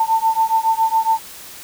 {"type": "beating tone pair", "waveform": "sine", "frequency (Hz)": [891, 898.2], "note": ["A5", "A5"], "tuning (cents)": [22, 35], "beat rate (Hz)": 7.2, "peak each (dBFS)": -17, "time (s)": [0, 1.19], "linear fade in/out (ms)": 5, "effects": ["white hiss -37 dBFS RMS until 1.63 s"]}